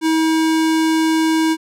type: tone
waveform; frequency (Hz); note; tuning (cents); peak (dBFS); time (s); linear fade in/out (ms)
square; 320; D#4; +49; -14; 0.01-1.57; 50
effects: low-pass 11000 Hz 12 dB/octave